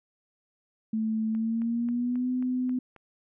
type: tone with pitch glide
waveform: sine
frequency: 220 to 252.7 Hz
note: A3 to B3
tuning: 0 to +40 cents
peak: -25 dBFS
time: 0.93-2.79 s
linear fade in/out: 5 ms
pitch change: +240 cents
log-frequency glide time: 1.3-2.3 s
type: click train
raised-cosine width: 0.5 ms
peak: -35 dBFS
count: 7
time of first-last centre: 1.35-2.963 s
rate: 3.72 Hz
effects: none